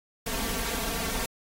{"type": "noise with comb filter", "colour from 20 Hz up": "pink", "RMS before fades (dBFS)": -31, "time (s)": [0.26, 1.26], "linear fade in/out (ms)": 5, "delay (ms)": 4.4, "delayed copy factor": 0.95, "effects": ["AAC 48 kbps"]}